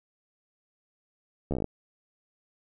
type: slowing click train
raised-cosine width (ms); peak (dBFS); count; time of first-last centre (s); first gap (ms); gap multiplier
2; -17; 9; 1.51-1.643; 13; 1.07
effects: none